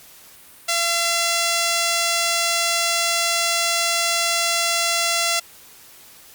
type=tone; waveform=5% pulse; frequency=680 Hz; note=F5; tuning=46 cents flat; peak=-7 dBFS; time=0.68-5.4 s; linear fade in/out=10 ms; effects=white hiss -46 dBFS RMS until 6.34 s + Opus 48 kbps

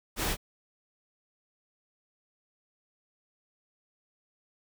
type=noise; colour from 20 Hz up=pink; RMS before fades=-30 dBFS; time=0.16-0.37 s; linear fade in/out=50 ms; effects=none

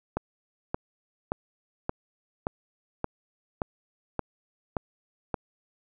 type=click train; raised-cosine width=1 ms; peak=-13 dBFS; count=10; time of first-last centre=0.17-5.342 s; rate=1.74 Hz; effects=none

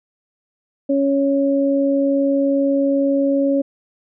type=tone pair together; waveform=sine; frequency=277.2 / 554.9 Hz; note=C#4 / C#5; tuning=0 / +2 cents; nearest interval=octave; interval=1202 cents; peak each=-16 / -18 dBFS; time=0.89-3.62 s; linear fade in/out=10 ms; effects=none

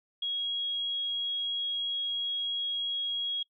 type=tone; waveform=sine; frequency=3301 Hz; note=G#7; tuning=11 cents flat; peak=-29 dBFS; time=0.22-3.43 s; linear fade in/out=5 ms; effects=noise-tail reverb RT60 0.1 s tail -25 dB re dry

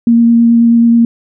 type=tone with vibrato; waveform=sine; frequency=233.1 Hz; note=A#3; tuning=in tune; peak=-4 dBFS; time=0.07-1.05 s; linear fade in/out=2 ms; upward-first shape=sine; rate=9.3 Hz; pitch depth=10 cents each way; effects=none

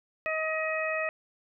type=harmonic tone; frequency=632 Hz; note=D#5; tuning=27 cents sharp; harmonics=1 / 2 / 3 / 4; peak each=-31 / -36 / -33 / -34 dBFS; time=0.26-1.09 s; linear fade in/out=0 ms; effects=none

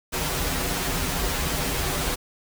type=noise with comb filter; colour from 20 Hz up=pink; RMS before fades=-26 dBFS; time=0.12-2.16 s; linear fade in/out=20 ms; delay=9.2 ms; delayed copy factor=-0.95; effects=none

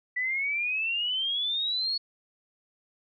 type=exponential sweep; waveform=sine; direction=up; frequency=1962 to 4400 Hz; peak=-26 dBFS; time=0.16-1.98 s; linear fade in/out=10 ms; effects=none

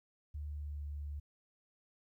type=tone with pitch glide; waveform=sine; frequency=74.1 to 72.87 Hz; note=D2 to D2; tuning=+16 to -13 cents; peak=-39 dBFS; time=0.34-1.2 s; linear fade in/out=10 ms; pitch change=-29 cents; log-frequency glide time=0.45-0.84 s; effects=13-bit

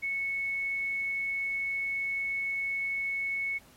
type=tone; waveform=sine; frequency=2206 Hz; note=C#7; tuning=9 cents flat; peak=-29 dBFS; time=0.02-3.59 s; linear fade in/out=20 ms; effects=pink hiss -59 dBFS RMS until 3.76 s + AAC 48 kbps

